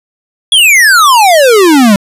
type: exponential sweep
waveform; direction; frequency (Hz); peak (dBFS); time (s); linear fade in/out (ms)
square; down; 3421 to 193; -3; 0.52-1.96; 2
effects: resampled to 32000 Hz